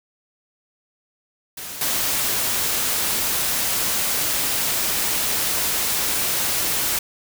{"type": "noise with level steps", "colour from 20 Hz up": "white", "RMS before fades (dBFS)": [-33, -22], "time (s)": [1.57, 6.99], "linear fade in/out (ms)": 5, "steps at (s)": 1.81, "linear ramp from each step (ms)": 2, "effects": []}